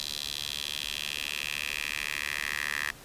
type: tone with high-pass filter sweep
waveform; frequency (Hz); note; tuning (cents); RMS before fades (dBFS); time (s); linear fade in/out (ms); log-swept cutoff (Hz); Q
10% pulse; 73.42; D2; 0; -34; 0-2.91; 0; 3900 to 1800; 3.4
effects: pink hiss -49 dBFS RMS until 3.04 s + resampled to 32000 Hz